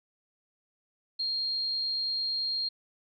sine tone, 4223 Hz, C8, 15 cents sharp, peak -28 dBFS, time 1.19-2.69 s, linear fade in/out 10 ms, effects none

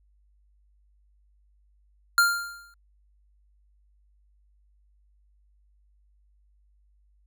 square tone with exponential decay, 1396.9 Hz, F6, in tune, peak -15 dBFS, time 2.18-2.74 s, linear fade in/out 1 ms, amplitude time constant 120 ms, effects added 50 Hz sine -60 dBFS peak until 7.26 s

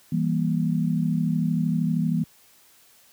sine chord, E diminished, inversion none, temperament just, 164.81 / 197.78 / 237.3 Hz, E3 / G3 / Bb3, 0 / +16 / +31 cents, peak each -23 / -27 / -26 dBFS, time 0.12-2.24 s, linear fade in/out 5 ms, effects white hiss -56 dBFS RMS until 3.12 s + high-pass 60 Hz 12 dB/octave

